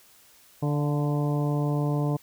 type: harmonic tone with a mistuned harmonic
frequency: 146.83 Hz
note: D3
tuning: in tune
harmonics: 1 / 2 / 3 / 4 / 5 / 6 / 7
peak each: -24 / -30 / -34 / -36 / -38 / -40 / -41 dBFS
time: 0.62-2.17 s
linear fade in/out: 10 ms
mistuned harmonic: 5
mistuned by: -40 cents
effects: white hiss -56 dBFS RMS until 2.22 s